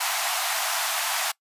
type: high-pass noise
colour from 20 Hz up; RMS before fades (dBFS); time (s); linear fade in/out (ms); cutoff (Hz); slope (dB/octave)
pink; -26; 0-1.32; 10; 650; 96
effects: noise-tail reverb RT60 0.1 s tail -23 dB re dry + resampled to 32000 Hz